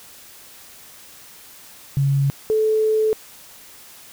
sine tone pair in turn, 138.59 / 435.1 Hz, C#3 / A4, 0 / -19 cents, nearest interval octave + minor sixth, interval 1981 cents, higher second, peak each -15 dBFS, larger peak neither, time 1.97-2.3 / 2.5-3.13 s, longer second, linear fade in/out 0 ms, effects white hiss -44 dBFS RMS until 4.12 s

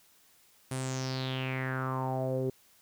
sawtooth tone with low-pass filter sweep, 130.81 Hz, C3, in tune, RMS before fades -33 dBFS, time 0.71-2.5 s, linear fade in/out 5 ms, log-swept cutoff 10000 to 400 Hz, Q 5.6, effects white hiss -63 dBFS RMS until 2.81 s

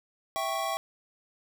square chord, C# diminished, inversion first, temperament equal, 659.3 / 784 / 1108.7 Hz, E5 / G5 / C#6, 0 / 0 / 0 cents, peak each -34 dBFS, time 0.36-0.77 s, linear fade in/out 0 ms, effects none

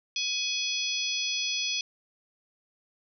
harmonic tone with a mistuned harmonic, 840 Hz, G#5, 19 cents sharp, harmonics 3 / 4 / 5 / 6 / 7, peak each -33 / -32 / -36 / -34 / -36 dBFS, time 0.16-1.81 s, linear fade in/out 2 ms, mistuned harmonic 5, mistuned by +63 cents, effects none

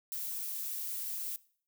violet noise, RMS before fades -38 dBFS, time 0.12-1.36 s, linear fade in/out 0 ms, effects noise-tail reverb RT60 0.5 s tail -20 dB re dry

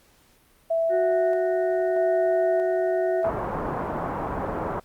sine tone with tremolo, 659.3 Hz, E5, in tune, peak -20 dBFS, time 0.7-3.3 s, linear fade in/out 10 ms, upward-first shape square, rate 0.79 Hz, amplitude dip 30%
harmonic tone, 369.8 Hz, F#4, 1 cent flat, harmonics 1 / 2 / 4 / 5, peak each -24 / -36 / -41 / -41 dBFS, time 0.89-3.25 s, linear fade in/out 50 ms
white low-pass noise, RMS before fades -29 dBFS, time 3.24-4.8 s, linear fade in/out 5 ms, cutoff 1100 Hz, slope 24 dB/octave
effects pink hiss -59 dBFS RMS until 4.84 s + Opus 48 kbps

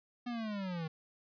square linear sweep, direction down, 246.9 to 155.56 Hz, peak -37 dBFS, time 0.26-0.88 s, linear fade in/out 10 ms, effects resampled to 11025 Hz

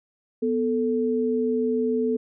sine tone pair together, 246.9 / 440 Hz, B3 / A4, 0 / 0 cents, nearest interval minor seventh, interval 1000 cents, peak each -24 / -23 dBFS, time 0.42-2.17 s, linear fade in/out 10 ms, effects none

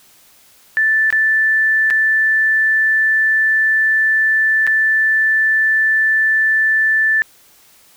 sine tone with dropouts, 1760 Hz, A6, in tune, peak -11 dBFS, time 0.77-7.22 s, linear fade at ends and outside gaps 0 ms, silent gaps 1.104-1.126 / 1.902-1.907 / 4.667-4.674 s, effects white hiss -49 dBFS RMS until 7.96 s

